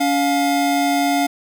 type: tone pair together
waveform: square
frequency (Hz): 282.4 / 707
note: C#4 / F5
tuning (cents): +32 / +21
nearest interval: octave + major third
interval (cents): 1589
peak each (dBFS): -19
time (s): 0-1.27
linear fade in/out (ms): 10
effects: none